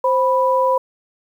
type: tone pair together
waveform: sine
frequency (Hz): 524 / 986.8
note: C5 / B5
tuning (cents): +2 / -2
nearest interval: major seventh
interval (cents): 1096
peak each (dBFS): -16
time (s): 0.04-0.78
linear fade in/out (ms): 5
effects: 8-bit